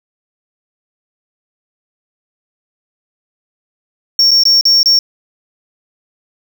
triangle tone with dropouts, 5500 Hz, F8, 27 cents flat, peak -5 dBFS, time 4.19-4.99 s, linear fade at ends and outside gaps 2 ms, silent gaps 4.309-4.314 / 4.436-4.453 / 4.611-4.653 / 4.831-4.858 s, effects 7-bit

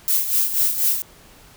violet noise with tremolo, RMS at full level -17 dBFS, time 0.08-1.02 s, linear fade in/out 0 ms, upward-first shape sine, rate 4.1 Hz, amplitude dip 65%, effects pink hiss -48 dBFS RMS until 1.56 s

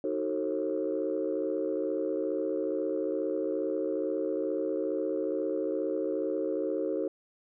sine chord, D# diminished seventh, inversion none, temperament just, 311.1 / 373.4 / 448 / 537.6 Hz, D#4 / F#4 / A4 / C5, 0 / +16 / +31 / +47 cents, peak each -33 dBFS, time 0.04-7.08 s, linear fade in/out 2 ms, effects tanh soft clip ceiling -20 dBFS

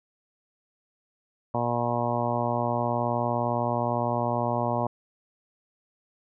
harmonic tone, 119.7 Hz, A#2, 46 cents sharp, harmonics 1 / 2 / 3 / 4 / 5 / 6 / 7 / 8 / 9, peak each -31 / -32 / -36 / -36 / -30 / -32 / -33 / -32 / -36 dBFS, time 1.54-4.87 s, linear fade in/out 5 ms, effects none

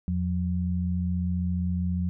sine tone pair together, 84.67 / 179.4 Hz, E2 / F3, +47 / +47 cents, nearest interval octave + minor second, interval 1300 cents, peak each -27 dBFS, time 0.08-2.09 s, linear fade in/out 0 ms, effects none

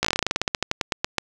slowing click train, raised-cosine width 0.2 ms, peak -3 dBFS, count 21, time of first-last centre 0.03-1.183 s, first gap 16 ms, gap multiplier 1.12, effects none

